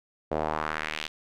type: tone with band-pass filter sweep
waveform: sawtooth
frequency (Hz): 77.4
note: D#2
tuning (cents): -9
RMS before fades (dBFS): -31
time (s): 0.31-1.08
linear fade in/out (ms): 10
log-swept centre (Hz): 550 to 3400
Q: 1.9
effects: none